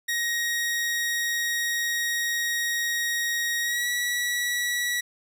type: tone with pitch glide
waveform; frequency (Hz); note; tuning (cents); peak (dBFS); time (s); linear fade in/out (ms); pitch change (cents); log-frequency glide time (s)
sawtooth; 1882 to 1937.1; A#6 to B6; +16 to -34; -21; 0.08-5.01; 10; +50; 3.62-3.88
effects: none